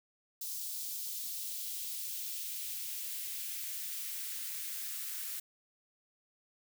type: noise with high-pass filter sweep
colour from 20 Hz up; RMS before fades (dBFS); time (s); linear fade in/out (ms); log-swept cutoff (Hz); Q
blue; -40; 0.41-5.4; 5; 4500 to 1400; 1.2
effects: none